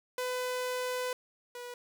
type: tone pair in turn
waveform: sawtooth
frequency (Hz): 502 / 488.3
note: B4 / B4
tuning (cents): +28 / -20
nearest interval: unison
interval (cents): 48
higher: first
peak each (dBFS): -28 / -37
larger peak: first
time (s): 0.18-1.13 / 1.55-1.74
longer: first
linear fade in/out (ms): 2
effects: none